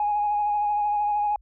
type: tone with vibrato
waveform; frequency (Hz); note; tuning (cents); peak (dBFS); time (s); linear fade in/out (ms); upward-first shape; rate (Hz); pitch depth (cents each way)
sine; 830.6; G#5; 0; -20; 0-1.36; 2; sine; 13; 21
effects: tanh soft clip ceiling -16 dBFS + added 50 Hz sine -52 dBFS peak until 1.41 s